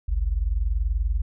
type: tone pair together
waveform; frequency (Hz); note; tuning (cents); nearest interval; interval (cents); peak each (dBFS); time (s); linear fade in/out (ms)
sine; 49.14 / 69.5; G1 / C#2; +5 / +5; tritone; 600; -22 / -26; 0.08-1.22; 10
effects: none